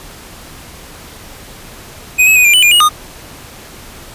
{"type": "tone with pitch steps", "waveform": "square", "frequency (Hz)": [2503, 2574, 2488, 2388, 2986, 2416, 2890, 1227], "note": ["D#7", "E7", "D#7", "D7", "F#7", "D7", "F#7", "D#6"], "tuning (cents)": [10, -42, -1, 28, 15, 48, -41, -25], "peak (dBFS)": -6, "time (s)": [2.18, 2.892], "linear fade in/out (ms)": 20, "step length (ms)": 89, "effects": ["pink hiss -34 dBFS RMS until 4.14 s", "resampled to 32000 Hz"]}